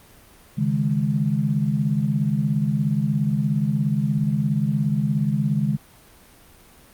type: chord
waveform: sine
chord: C# suspended second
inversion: none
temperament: equal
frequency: 138.59 / 155.56 / 207.7 Hz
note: C#3 / D#3 / G#3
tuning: 0 / 0 / 0 cents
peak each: -23 dBFS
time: 0.57-5.77 s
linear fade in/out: 20 ms
effects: pink hiss -50 dBFS RMS until 6.93 s + Opus 32 kbps